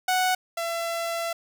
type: tone pair in turn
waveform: sawtooth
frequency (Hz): 740 / 673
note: F#5 / E5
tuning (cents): 0 / +36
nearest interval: major second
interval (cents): 164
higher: first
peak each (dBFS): -17 / -23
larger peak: first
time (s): 0.08-0.35 / 0.57-1.33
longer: second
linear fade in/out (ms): 5
effects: none